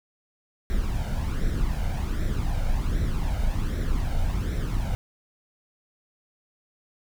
brown noise with flanger, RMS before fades -25 dBFS, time 0.7-4.95 s, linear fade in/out 0 ms, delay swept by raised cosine 0.52 to 1.37 ms, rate 1.3 Hz, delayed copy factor +0.6, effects none

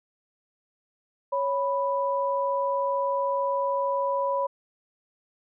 sine tone pair together, 554.4 / 987.8 Hz, C#5 / B5, 0 / 0 cents, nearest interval minor seventh, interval 1000 cents, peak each -26 dBFS, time 1.32-4.47 s, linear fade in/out 10 ms, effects none

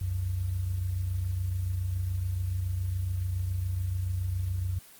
sine tone pair together, 65.41 / 92.5 Hz, C2 / F#2, 0 / 0 cents, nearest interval tritone, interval 600 cents, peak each -36 / -28 dBFS, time 0.01-4.79 s, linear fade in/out 5 ms, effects white hiss -52 dBFS RMS until 4.99 s + Opus 24 kbps

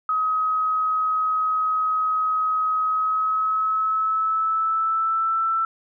sine tone with pitch glide, 1268 to 1331 Hz, D#6 to E6, +32 to +16 cents, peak -19 dBFS, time 0.09-5.65 s, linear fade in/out 2 ms, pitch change +84 cents, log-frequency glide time 2.82-5.43 s, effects none

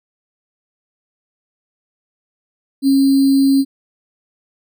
sine tone with sample-and-hold, 272.8 Hz, C#4, 28 cents flat, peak -9 dBFS, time 2.82-3.65 s, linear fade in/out 50 ms, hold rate 4410 Hz, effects none

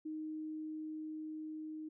sine tone with level ramp, 311.1 Hz, D#4, in tune, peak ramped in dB -39 to -42 dBFS, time 0.05-1.89 s, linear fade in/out 10 ms, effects none

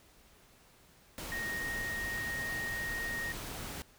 sine tone in noise, 1864.7 Hz, A#6, in tune, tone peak -35 dBFS, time 1.32-3.32 s, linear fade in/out 0 ms, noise pink, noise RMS -42 dBFS, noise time 1.18-3.82 s, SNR +4 dB, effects pink hiss -62 dBFS RMS until 3.98 s

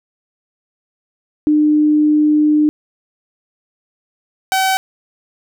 sine / sawtooth tone pair in turn, 301.6 / 762.6 Hz, D4 / G5, +46 / -48 cents, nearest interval octave + major third, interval 1606 cents, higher second, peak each -9 dBFS, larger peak neither, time 1.47-2.69 / 4.52-4.77 s, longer first, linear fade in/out 0 ms, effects none

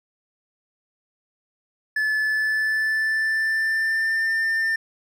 triangle tone with pitch glide, 1731 to 1797.2 Hz, A6 to A6, -29 to +36 cents, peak -18 dBFS, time 1.96-4.76 s, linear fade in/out 5 ms, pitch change +65 cents, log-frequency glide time 2.17-4.28 s, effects none

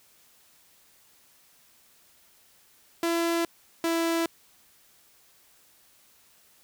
sawtooth tone pair in turn, 336.6 / 332.2 Hz, E4 / E4, +36 / +13 cents, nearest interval unison, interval 23 cents, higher first, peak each -20 / -20 dBFS, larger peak neither, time 3.03-3.45 / 3.84-4.26 s, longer neither, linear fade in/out 2 ms, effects white hiss -60 dBFS RMS until 6.63 s

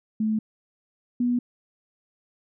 sine tone pair in turn, 217.3 / 243.9 Hz, A3 / B3, -21 / -21 cents, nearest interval major second, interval 200 cents, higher second, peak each -21 / -20 dBFS, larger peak second, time 0.2-0.39 / 1.2-1.39 s, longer neither, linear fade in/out 5 ms, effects none

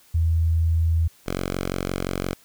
sine / 5% pulse tone pair in turn, 82 / 45.78 Hz, E2 / F#1, -9 / -18 cents, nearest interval minor seventh, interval 1009 cents, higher first, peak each -17 / -14 dBFS, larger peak second, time 0.14-1.08 / 1.26-2.34 s, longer second, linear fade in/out 10 ms, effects white hiss -55 dBFS RMS until 2.44 s

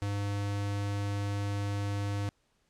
square tone, 101.2 Hz, G#2, 44 cents flat, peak -31 dBFS, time 0.02-2.29 s, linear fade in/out 0 ms, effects pink hiss -73 dBFS RMS until 2.69 s + low-pass 9000 Hz 12 dB/octave

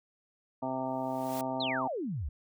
harmonic tone, 130.81 Hz, C3, in tune, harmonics 1 / 2 / 3 / 4 / 5 / 6 / 7 / 9, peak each -45 / -36 / -47 / -44 / -36 / -40 / -38 / -48 dBFS, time 0.62-1.88 s, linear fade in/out 10 ms
white noise with exponential growth, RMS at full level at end -41 dBFS, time 0.85-1.41 s, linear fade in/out 2 ms, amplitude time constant 120 ms
sine exponential sweep, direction down, 4329 to 60.5 Hz, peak -32 dBFS, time 1.6-2.29 s, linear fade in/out 5 ms
effects none

